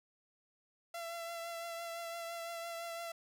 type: tone with vibrato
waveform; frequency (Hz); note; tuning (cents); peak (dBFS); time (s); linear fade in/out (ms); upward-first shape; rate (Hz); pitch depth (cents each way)
sawtooth; 675; E5; +41; -37; 0.94-3.12; 5; triangle; 5.9; 25
effects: none